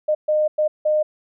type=tone bursts at uneven times; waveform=sine; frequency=611 Hz; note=D#5; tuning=32 cents flat; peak=-15 dBFS; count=4; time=0.08-0.15 / 0.28-0.48 / 0.58-0.68 / 0.85-1.03 s; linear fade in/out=10 ms; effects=none